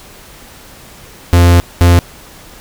45% pulse tone pair in turn, 87 / 87 Hz, F2 / F2, -6 / -6 cents, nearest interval unison, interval 0 cents, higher neither, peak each -4 dBFS, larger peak neither, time 1.33-1.6 / 1.81-1.99 s, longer first, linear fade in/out 0 ms, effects pink hiss -37 dBFS RMS until 2.6 s

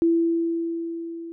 sine tone with level ramp, 333.8 Hz, E4, 22 cents sharp, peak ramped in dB -15 to -33 dBFS, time 0.02-1.32 s, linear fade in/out 0 ms, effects none

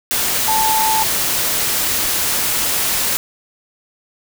sine tone in noise, 880 Hz, A5, in tune, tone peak -15 dBFS, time 0.48-1.03 s, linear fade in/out 0 ms, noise white, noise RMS -18 dBFS, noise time 0.11-3.17 s, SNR 0 dB, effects none

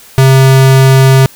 square tone, 133.2 Hz, C3, 31 cents sharp, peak -3 dBFS, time 0.18-1.26 s, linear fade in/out 0 ms, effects white hiss -37 dBFS RMS until 1.35 s

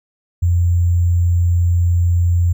sine tone with sample-and-hold, 86.9 Hz, F2, 8 cents flat, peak -11 dBFS, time 0.42-2.53 s, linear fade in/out 10 ms, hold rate 7350 Hz, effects none

